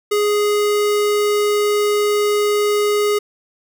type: tone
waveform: square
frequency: 415.3 Hz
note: G#4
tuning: in tune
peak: -15 dBFS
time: 0.11-3.19 s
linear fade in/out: 10 ms
effects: none